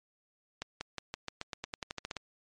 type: accelerating click train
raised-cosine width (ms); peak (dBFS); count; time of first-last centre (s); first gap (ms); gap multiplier
0.2; -19; 15; 0.62-2.167; 190; 0.91
effects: MP3 48 kbps